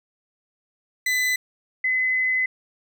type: tone pair in turn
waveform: 40% pulse / sine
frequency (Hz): 2007 / 2028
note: B6 / B6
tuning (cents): +27 / +45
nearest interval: unison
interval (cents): 18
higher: second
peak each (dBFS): -19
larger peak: neither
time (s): 1.06-1.36 / 1.84-2.46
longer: second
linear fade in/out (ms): 5
effects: none